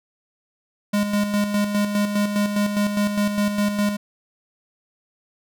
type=tone with tremolo; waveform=square; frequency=205.6 Hz; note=G#3; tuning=17 cents flat; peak=-18 dBFS; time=0.93-3.97 s; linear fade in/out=10 ms; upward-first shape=square; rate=4.9 Hz; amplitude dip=50%; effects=none